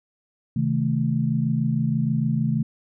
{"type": "chord", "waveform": "sine", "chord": "A diminished", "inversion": "first", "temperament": "just", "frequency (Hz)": [132, 158.4, 220], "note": ["C3", "Eb3", "A3"], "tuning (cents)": [16, 31, 0], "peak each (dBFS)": -24, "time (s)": [0.56, 2.63], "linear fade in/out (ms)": 5, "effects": []}